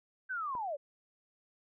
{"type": "linear sweep", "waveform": "sine", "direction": "down", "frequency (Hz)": [1572, 534], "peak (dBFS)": -34, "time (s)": [0.29, 0.77], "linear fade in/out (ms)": 20}
{"type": "click", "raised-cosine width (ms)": 1, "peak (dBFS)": -32, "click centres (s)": 0.552}
{"effects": []}